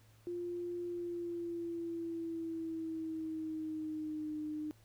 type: tone with pitch glide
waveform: sine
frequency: 349.8 to 304.5 Hz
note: F4 to D#4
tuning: +3 to -37 cents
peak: -37 dBFS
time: 0.27-4.71 s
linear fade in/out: 0 ms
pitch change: -240 cents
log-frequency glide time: 0.87-4.38 s
effects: added 109 Hz sine -62 dBFS peak until 4.84 s + pink hiss -68 dBFS RMS until 4.84 s